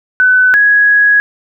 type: tone pair in turn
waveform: sine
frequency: 1505 / 1666 Hz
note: F#6 / G#6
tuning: +29 / +5 cents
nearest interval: major second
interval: 176 cents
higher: second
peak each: -5 dBFS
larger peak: neither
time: 0.2-0.54 / 0.54-1.2 s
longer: second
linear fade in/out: 0 ms
effects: none